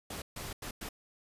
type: noise bursts at uneven times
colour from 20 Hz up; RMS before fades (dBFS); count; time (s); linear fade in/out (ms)
pink; -41; 4; 0.1-0.22 / 0.36-0.53 / 0.62-0.71 / 0.81-0.89; 5
effects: resampled to 32000 Hz